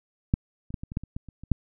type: clicks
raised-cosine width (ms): 5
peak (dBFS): -8 / -28 / -17 / -23 / -24 / -14 / -26 / -20 / -30 / -29 / -8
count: 11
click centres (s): 0.339 / 0.705 / 0.742 / 0.835 / 0.919 / 0.971 / 1.036 / 1.165 / 1.287 / 1.436 / 1.517
effects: none